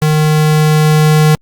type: tone with level ramp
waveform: square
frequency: 153.7 Hz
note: D#3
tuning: 21 cents flat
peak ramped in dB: -9 to -6 dBFS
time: 0.02-1.35 s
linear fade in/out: 0 ms
effects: Opus 48 kbps